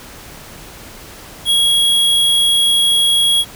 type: tone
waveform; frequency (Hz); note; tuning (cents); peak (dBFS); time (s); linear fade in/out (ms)
square; 3312; G#7; -5; -11; 1.45-3.45; 50
effects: pink hiss -36 dBFS RMS until 3.55 s